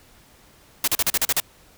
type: noise bursts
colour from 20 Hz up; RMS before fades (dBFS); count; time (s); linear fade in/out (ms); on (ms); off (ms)
white; -20; 8; 0.84-1.401; 2; 36; 39
effects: pink hiss -53 dBFS RMS until 1.77 s